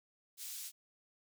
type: high-pass noise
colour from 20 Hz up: pink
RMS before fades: -45 dBFS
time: 0.37-0.72 s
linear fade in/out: 50 ms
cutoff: 5200 Hz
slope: 12 dB/octave
effects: none